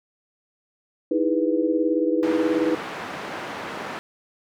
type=chord; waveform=sine; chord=E major seventh; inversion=third; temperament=equal with one note detuned; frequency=311.1 / 329.6 / 407.7 / 493.9 Hz; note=D#4 / E4 / G#4 / B4; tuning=0 / 0 / -32 / 0 cents; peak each=-23 / -24 / -28 / -24 dBFS; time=1.11-2.75 s; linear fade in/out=5 ms
type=band-pass noise; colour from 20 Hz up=white; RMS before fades=-33 dBFS; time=2.23-3.99 s; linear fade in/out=0 ms; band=160 to 1500 Hz; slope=12 dB/octave
effects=none